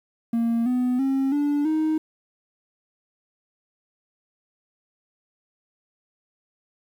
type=tone with pitch steps; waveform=triangle; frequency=231.7 / 249.8 / 269.2 / 290.2 / 312.9 Hz; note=A#3 / B3 / C4 / D4 / D#4; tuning=-10 / +20 / +49 / -21 / +10 cents; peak=-17 dBFS; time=0.33-1.98 s; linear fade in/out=5 ms; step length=330 ms; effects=tanh soft clip ceiling -13 dBFS + 9-bit